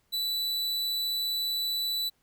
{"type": "tone", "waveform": "45% pulse", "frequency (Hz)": 3967, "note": "B7", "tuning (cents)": 7, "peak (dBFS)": -28, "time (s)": [0.12, 2.1], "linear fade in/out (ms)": 20, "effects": ["pink hiss -71 dBFS RMS until 2.22 s"]}